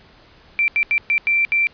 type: tone bursts at uneven times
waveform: sine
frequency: 2349 Hz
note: D7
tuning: in tune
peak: -14 dBFS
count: 6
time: 0.59-0.68 / 0.76-0.83 / 0.91-0.98 / 1.1-1.18 / 1.27-1.45 / 1.52-1.67 s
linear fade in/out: 0 ms
effects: pink hiss -49 dBFS RMS until 1.73 s + resampled to 11025 Hz